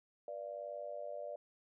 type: tone with amplitude modulation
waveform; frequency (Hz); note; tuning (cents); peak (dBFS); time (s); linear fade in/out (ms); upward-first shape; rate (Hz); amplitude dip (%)
sine; 587; D5; -1; -37; 0.28-1.36; 2; sine; 101; 95
effects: none